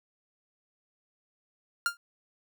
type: tone with exponential decay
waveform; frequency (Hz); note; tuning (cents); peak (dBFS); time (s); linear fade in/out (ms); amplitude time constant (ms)
45% pulse; 1400; F6; +4; -21; 1.86-1.97; 1; 23
effects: none

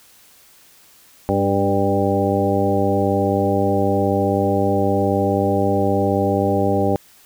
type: harmonic tone with a mistuned harmonic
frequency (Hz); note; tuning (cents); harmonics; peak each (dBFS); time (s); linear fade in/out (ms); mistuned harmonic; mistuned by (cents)
99; G2; +18; 1 / 2 / 3 / 4 / 5 / 6 / 8; -23 / -23 / -23 / -23 / -23 / -23 / -23; 1.29-6.96; 0; 3; -23
effects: white hiss -50 dBFS RMS until 7.25 s

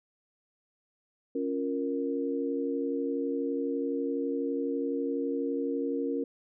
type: chord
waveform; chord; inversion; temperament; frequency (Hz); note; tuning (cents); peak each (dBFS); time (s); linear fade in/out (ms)
sine; Bb minor; first; equal; 277.2 / 349.2 / 466.2; Db4 / F4 / Bb4; 0 / 0 / 0; -31 / -36 / -32; 1.35-6.24; 5
effects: none

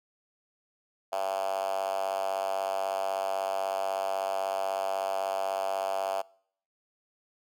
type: tone with high-pass filter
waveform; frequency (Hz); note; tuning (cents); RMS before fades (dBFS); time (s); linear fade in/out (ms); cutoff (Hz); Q
5% pulse; 96.2; G2; -32; -31; 1.12-6.22; 10; 680; 6.1
effects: noise-tail reverb RT60 0.6 s tail -24 dB re dry

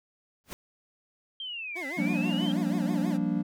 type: noise with exponential growth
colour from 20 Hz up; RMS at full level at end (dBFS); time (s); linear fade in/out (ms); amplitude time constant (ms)
pink; -36; 0.44-0.53; 0; 18
type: linear two-way sweep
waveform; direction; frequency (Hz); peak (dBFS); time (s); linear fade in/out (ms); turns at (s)
sine; down then up; 3200 to 1975.5 to 3200; -34; 1.4-2.52; 2; 1.88
type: tone with vibrato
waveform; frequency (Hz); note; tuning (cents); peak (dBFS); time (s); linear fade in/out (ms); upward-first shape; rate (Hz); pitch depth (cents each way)
25% pulse; 310; D#4; -6; -33; 1.75-3.18; 20; sine; 6.2; 290
type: chord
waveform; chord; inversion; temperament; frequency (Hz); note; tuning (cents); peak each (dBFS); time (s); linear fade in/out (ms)
triangle; G minor seventh; third; equal with one note detuned; 174.61 / 196 / 233.1 / 291.5; F3 / G3 / Bb3 / D4; 0 / 0 / 0 / -13; -29; 1.97-3.43; 20
effects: none

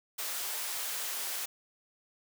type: high-pass noise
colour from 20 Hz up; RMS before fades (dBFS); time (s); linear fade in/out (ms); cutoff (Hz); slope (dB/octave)
white; -36; 0.18-1.46; 10; 520; 12
effects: none

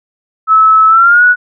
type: tone with pitch glide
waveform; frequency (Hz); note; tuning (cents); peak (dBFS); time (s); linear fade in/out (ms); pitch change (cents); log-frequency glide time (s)
sine; 1300 to 1467.7; E6 to F#6; -24 to -14; -3; 0.47-1.36; 50; +210; 0.88-1.24
effects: none

